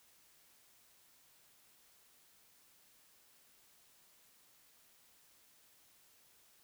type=silence; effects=white hiss -67 dBFS RMS until 6.63 s